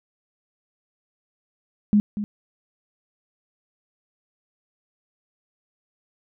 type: tone with echo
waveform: sine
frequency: 207.7 Hz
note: G#3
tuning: in tune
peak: -13 dBFS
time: 1.93-2 s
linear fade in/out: 0 ms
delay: 240 ms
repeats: 1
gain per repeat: -11 dB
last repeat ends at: 2.24 s
effects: none